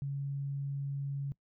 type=tone; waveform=sine; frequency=139.6 Hz; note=C#3; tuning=13 cents sharp; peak=-33 dBFS; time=0.02-1.32 s; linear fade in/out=0 ms; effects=noise-tail reverb RT60 0.1 s tail -22 dB re dry